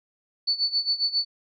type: tone with tremolo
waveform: sine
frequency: 4476 Hz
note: C#8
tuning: 16 cents sharp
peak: -19 dBFS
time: 0.47-1.25 s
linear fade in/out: 10 ms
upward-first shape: sine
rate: 7.4 Hz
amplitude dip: 85%
effects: none